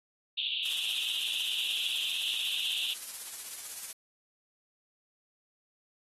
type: band-pass noise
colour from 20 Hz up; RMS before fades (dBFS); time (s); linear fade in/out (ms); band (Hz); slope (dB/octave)
white; -33; 0.37-2.94; 10; 2700 to 3700; 96
type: noise with tremolo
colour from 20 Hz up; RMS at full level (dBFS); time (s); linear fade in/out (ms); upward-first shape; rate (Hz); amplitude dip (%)
blue; -37; 0.64-3.93; 20; triangle; 16; 50
effects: AAC 32 kbps